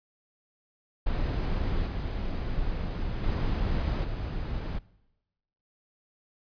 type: noise with level steps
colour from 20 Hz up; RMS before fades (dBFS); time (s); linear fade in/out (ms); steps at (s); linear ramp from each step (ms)
brown; -28 / -31 / -27 / -32; 1.06-4.79; 10; 1.86 / 3.23 / 4.04; 10
effects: noise-tail reverb RT60 1.0 s tail -22 dB re dry + resampled to 11025 Hz